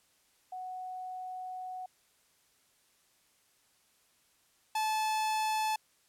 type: tone pair in turn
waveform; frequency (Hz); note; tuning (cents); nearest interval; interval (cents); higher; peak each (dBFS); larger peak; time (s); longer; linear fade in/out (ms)
sine / 45% pulse; 740 / 867.9; F#5 / A5; 0 / -24; minor third; 276; second; -38 / -29; second; 0.52-1.86 / 4.75-5.76; first; 5
effects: white hiss -69 dBFS RMS until 6.08 s + low-pass 12000 Hz 12 dB/octave